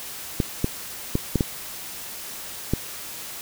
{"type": "clicks", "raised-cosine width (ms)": 3, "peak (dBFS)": -7, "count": 6, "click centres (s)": [0.402, 0.644, 1.154, 1.357, 1.408, 2.736], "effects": ["white hiss -36 dBFS RMS until 3.41 s"]}